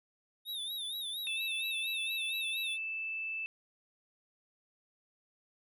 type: tone with vibrato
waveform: square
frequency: 3669 Hz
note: A#7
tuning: 28 cents flat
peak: -37 dBFS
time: 0.45-2.78 s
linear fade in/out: 50 ms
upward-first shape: sine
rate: 4.3 Hz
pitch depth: 100 cents each way
type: tone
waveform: sine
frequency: 2637 Hz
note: E7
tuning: in tune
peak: -35 dBFS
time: 1.27-3.46 s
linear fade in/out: 0 ms
effects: none